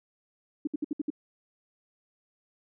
sine tone bursts, 297.1 Hz, D4, 20 cents sharp, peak -26 dBFS, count 6, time 0.65-1.103 s, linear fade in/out 5 ms, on 23 ms, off 63 ms, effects none

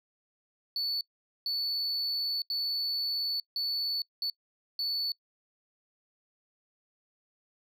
sine tone bursts at uneven times, 4461 Hz, C#8, 10 cents sharp, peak -26 dBFS, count 6, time 0.76-1.01 / 1.46-2.42 / 2.5-3.4 / 3.56-4.02 / 4.22-4.3 / 4.79-5.12 s, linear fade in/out 2 ms, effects noise-tail reverb RT60 0.1 s tail -26 dB re dry + tanh soft clip ceiling -28 dBFS

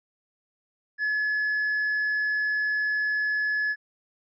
triangle tone with hard clipping, 1707 Hz, G#6, 47 cents sharp, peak -24 dBFS, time 0.98-3.76 s, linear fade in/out 50 ms, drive 5 dB, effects resampled to 16000 Hz

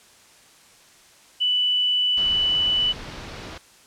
sine tone, 2976 Hz, F#7, 9 cents sharp, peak -18 dBFS, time 1.4-2.93 s, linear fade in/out 20 ms
pink low-pass noise, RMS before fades -37 dBFS, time 2.17-3.58 s, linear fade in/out 5 ms, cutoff 5400 Hz, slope 24 dB/octave
effects white hiss -52 dBFS RMS until 3.86 s + low-pass 9000 Hz 12 dB/octave

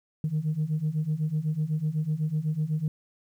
sine beating tone pair, 150 / 158 Hz, D3 / D#3, +37 / +27 cents, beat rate 8 Hz, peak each -28 / -26 dBFS, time 0.24-2.88 s, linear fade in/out 2 ms, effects tanh soft clip ceiling -20 dBFS + 10-bit

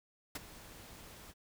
pink noise with ADSR envelope, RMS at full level -37 dBFS, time 0.35-1.34 s, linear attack 6 ms, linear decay 24 ms, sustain -16 dB, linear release 43 ms, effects none

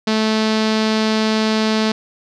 sawtooth tone with low-pass filter, 218.2 Hz, A3, 14 cents flat, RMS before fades -17 dBFS, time 0.07-1.92 s, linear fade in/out 5 ms, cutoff 4600 Hz, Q 2.4, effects none

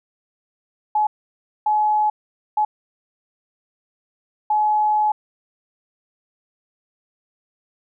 sine tone bursts at uneven times, 849 Hz, G#5, 38 cents sharp, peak -15 dBFS, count 4, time 0.95-1.07 / 1.66-2.1 / 2.57-2.65 / 4.5-5.12 s, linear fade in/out 5 ms, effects none

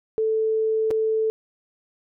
sine tone with dropouts, 440 Hz, A4, in tune, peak -19 dBFS, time 0.18-1.3 s, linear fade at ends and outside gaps 0 ms, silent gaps 0.906-0.911 s, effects none

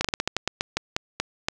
slowing click train, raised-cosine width 0.2 ms, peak -6 dBFS, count 13, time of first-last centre 0.01-1.485 s, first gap 35 ms, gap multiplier 1.21, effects none

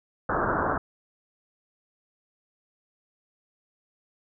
white low-pass noise, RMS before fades -26 dBFS, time 0.29-0.78 s, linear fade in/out 5 ms, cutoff 1600 Hz, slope 96 dB/octave, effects none

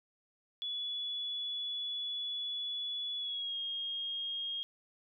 sine tone with pitch glide, 3414 to 3250 Hz, G#7 to G#7, +47 to -38 cents, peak -35 dBFS, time 0.62-4.63 s, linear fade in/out 0 ms, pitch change -85 cents, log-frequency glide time 3.17-3.57 s, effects none

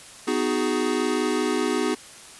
square chord, G# minor seventh, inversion first, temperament equal with one note detuned, 250.8 / 311.1 / 370 / 415.3 Hz, B3 / D#4 / F#4 / G#4, +27 / 0 / 0 / 0 cents, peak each -28 dBFS, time 0.27-1.95 s, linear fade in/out 10 ms, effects white hiss -44 dBFS RMS until 2.39 s + resampled to 24000 Hz

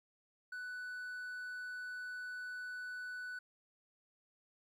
triangle tone, 1489 Hz, F#6, 11 cents sharp, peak -40 dBFS, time 0.52-3.39 s, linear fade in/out 5 ms, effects 13-bit

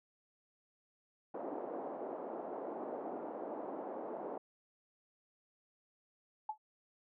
white band-pass noise, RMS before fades -43 dBFS, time 1.34-4.38 s, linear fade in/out 5 ms, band 270 to 760 Hz, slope 24 dB/octave
sine tone with exponential decay, 860 Hz, A5, 40 cents flat, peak -32 dBFS, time 6.49-6.58 s, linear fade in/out 5 ms, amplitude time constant 18 ms
effects none

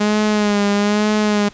sawtooth tone with vibrato, 207.7 Hz, G#3, in tune, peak -10 dBFS, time 0-1.49 s, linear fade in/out 10 ms, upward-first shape sine, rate 1.1 Hz, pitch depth 42 cents each way, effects pink hiss -44 dBFS RMS until 1.53 s + resampled to 16000 Hz

